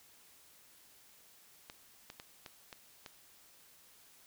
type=clicks; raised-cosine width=0.2 ms; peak=-29 dBFS; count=6; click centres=1.699 / 2.101 / 2.199 / 2.462 / 2.728 / 3.062 s; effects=white hiss -62 dBFS RMS until 4.26 s